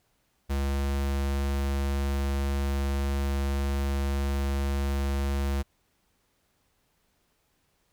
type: tone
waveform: square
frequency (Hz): 69.3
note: C#2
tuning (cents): 0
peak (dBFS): -26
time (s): 0.49-5.63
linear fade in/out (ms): 20
effects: pink hiss -71 dBFS RMS until 7.92 s